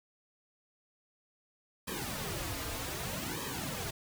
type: noise with flanger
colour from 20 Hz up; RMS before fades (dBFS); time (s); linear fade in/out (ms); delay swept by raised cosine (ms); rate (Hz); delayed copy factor
pink; -38; 1.87-3.91; 10; 1.4 to 5.4; 0.64; -0.95
effects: none